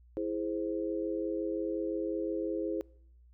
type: chord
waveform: sine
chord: E augmented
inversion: none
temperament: equal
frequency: 329.6 / 415.3 / 523.3 Hz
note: E4 / G#4 / B#4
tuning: 0 / 0 / 0 cents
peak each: -34 / -36 / -37 dBFS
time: 0.17-2.81 s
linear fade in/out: 0 ms
effects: noise-tail reverb RT60 0.7 s tail -25 dB re dry + added 60 Hz sine -56 dBFS peak until 3.33 s